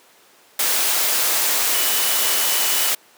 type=tone in noise; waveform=sine; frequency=2960 Hz; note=F#7; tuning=in tune; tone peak=-29 dBFS; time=1.74-2.91 s; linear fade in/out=5 ms; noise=white; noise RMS=-19 dBFS; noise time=0.59-2.95 s; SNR=-13 dB; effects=pink hiss -51 dBFS RMS until 3.17 s + high-pass 400 Hz 12 dB/octave